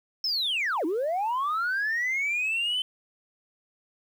sine linear two-way sweep, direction down then up, 5390 to 296.6 to 3072 Hz, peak -23 dBFS, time 0.24-2.82 s, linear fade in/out 2 ms, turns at 0.85 s, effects tanh soft clip ceiling -22 dBFS + 9-bit

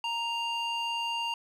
square tone with band-pass filter, 932.3 Hz, A#5, in tune, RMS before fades -32 dBFS, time 0.04-1.34 s, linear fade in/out 2 ms, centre 2200 Hz, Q 2.5, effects none

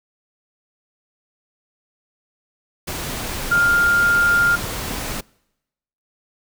sine tone in noise, 1404 Hz, F6, 9 cents sharp, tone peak -13 dBFS, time 3.51-4.56 s, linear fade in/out 10 ms, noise pink, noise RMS -27 dBFS, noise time 2.87-5.21 s, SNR +11 dB, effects noise-tail reverb RT60 0.9 s tail -26 dB re dry

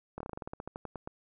slowing click train, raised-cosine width 1 ms, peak -25 dBFS, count 16, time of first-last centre 0.18-1.075 s, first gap 24 ms, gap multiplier 1.12, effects none

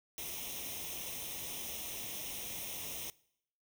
white noise with comb filter, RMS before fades -42 dBFS, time 0.18-3.1 s, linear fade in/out 0 ms, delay 0.33 ms, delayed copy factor +0.75, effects noise-tail reverb RT60 0.7 s tail -22 dB re dry

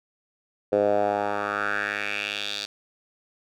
10% pulse tone with band-pass filter sweep, 102.6 Hz, G#2, 21 cents flat, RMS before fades -26 dBFS, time 0.72-2.66 s, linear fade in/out 10 ms, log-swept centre 500 to 4300 Hz, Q 3.4, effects none

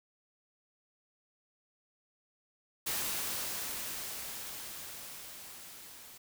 white noise with level ramp, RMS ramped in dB -34 to -52 dBFS, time 2.86-6.18 s, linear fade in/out 10 ms, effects none

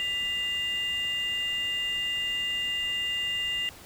sine tone pair together, 1985 / 2807 Hz, B6 / F7, +8 / +8 cents, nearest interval tritone, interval 600 cents, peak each -31 / -26 dBFS, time 0-3.69 s, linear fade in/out 0 ms, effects tanh soft clip ceiling -24 dBFS + pink hiss -48 dBFS RMS until 3.85 s

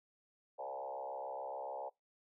sine tone with frequency modulation, 700 Hz, F5, 4 cents sharp, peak -40 dBFS, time 0.58-1.9 s, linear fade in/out 20 ms, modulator 66.9 Hz, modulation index 3.1, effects noise-tail reverb RT60 0.2 s tail -25 dB re dry

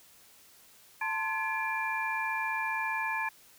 sine tone cluster, 889 / 1044 / 1704 / 2377 Hz, A5 / C6 / G#6 / D7, +18 / -4 / +44 / +20 cents, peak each -34 / -38 / -34 / -35 dBFS, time 1.01-3.29 s, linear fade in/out 5 ms, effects white hiss -58 dBFS RMS until 3.58 s

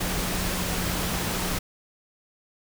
sine tone in noise, 180.4 Hz, F#3, 44 cents flat, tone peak -33 dBFS, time 0-1.59 s, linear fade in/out 10 ms, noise pink, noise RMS -28 dBFS, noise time 0-1.59 s, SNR -8 dB, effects none

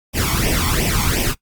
pink noise with flanger, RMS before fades -18 dBFS, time 0.13-1.35 s, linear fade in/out 50 ms, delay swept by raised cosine 0.35 to 0.93 ms, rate 2.8 Hz, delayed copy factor +0.75, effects noise-tail reverb RT60 0.1 s tail -19 dB re dry + Opus 48 kbps

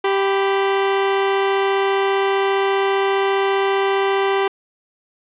sawtooth tone pair together, 391.4 / 996 Hz, G4 / B5, -3 / +14 cents, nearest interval octave + major third, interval 1617 cents, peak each -12 / -22 dBFS, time 0.04-4.48 s, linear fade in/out 5 ms, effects resampled to 8000 Hz + 8-bit

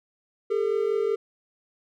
triangle tone pair together, 404 / 449.3 Hz, G#4 / A4, -48 / +36 cents, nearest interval major second, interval 184 cents, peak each -23 dBFS, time 0.5-1.16 s, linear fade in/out 10 ms, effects none

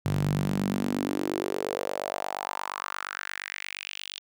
sawtooth tone with high-pass filter sweep, 48.55 Hz, G1, 16 cents flat, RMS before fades -31 dBFS, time 0.05-4.19 s, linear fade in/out 10 ms, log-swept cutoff 120 to 3400 Hz, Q 3.8, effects none

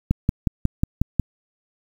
click train, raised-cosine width 5 ms, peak -5 dBFS, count 7, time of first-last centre 0.11-1.197 s, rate 5.52 Hz, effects 7-bit

